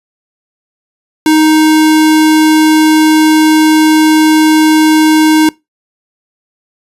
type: tone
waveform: square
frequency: 311.8 Hz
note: D#4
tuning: 4 cents sharp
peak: -5 dBFS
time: 1.26-5.49 s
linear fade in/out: 2 ms
effects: noise-tail reverb RT60 0.2 s tail -23 dB re dry + resampled to 32000 Hz